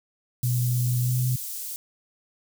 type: tone with pitch glide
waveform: sine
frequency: 123.47 to 126.36 Hz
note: B2 to B2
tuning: 0 to +40 cents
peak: -21 dBFS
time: 0.43-1.36 s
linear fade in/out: 5 ms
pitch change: +40 cents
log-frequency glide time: 1.01-1.24 s
type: high-pass noise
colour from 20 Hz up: white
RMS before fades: -34 dBFS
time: 0.43-1.76 s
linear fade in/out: 0 ms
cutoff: 6700 Hz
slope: 12 dB/octave
effects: none